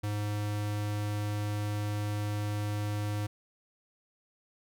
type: tone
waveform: square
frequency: 104.2 Hz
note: G#2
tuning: 6 cents sharp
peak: -31 dBFS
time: 0.03-3.27 s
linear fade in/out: 10 ms
effects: none